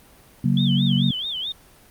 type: chord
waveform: sine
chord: F# major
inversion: second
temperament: equal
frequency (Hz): 138.59 / 185 / 233.1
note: C#3 / F#3 / A#3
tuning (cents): 0 / 0 / 0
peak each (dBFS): -20 / -21 / -22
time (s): 0.44-1.11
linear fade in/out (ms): 5
type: tone with vibrato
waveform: sine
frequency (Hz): 3322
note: G#7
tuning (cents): 0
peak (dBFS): -25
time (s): 0.57-1.52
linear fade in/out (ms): 2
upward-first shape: sine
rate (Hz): 4.6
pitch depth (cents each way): 190
effects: pink hiss -51 dBFS RMS until 1.9 s + Opus 32 kbps